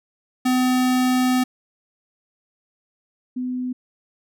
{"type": "tone pair in turn", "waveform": ["square", "sine"], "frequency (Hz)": [253.7, 251.8], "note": ["B3", "B3"], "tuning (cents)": [47, 34], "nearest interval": "unison", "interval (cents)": 13, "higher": "first", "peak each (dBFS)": [-17, -23], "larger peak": "first", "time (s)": [[0.45, 1.44], [3.36, 3.73]], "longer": "first", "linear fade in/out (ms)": 10, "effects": []}